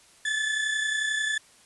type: tone pair together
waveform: 35% pulse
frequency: 1728.8 / 1760 Hz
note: A6 / A6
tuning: -31 / 0 cents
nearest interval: unison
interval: 31 cents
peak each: -24 / -31 dBFS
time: 0.25-1.38 s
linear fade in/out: 5 ms
effects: white hiss -56 dBFS RMS until 1.65 s + resampled to 24000 Hz